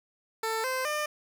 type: tone with pitch steps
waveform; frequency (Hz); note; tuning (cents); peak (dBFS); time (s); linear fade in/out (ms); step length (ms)
15% pulse; 445.3 / 517.5 / 601.3; A4 / C5 / D5; +21 / -19 / +41; -22; 0.43-1.06; 5; 210
effects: none